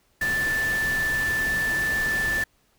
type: tone in noise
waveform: sine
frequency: 1760 Hz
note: A6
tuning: in tune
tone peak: -22 dBFS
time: 0.21-2.44 s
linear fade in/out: 5 ms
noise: pink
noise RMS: -33 dBFS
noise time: 0.21-2.44 s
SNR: +8 dB
effects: pink hiss -65 dBFS RMS until 2.78 s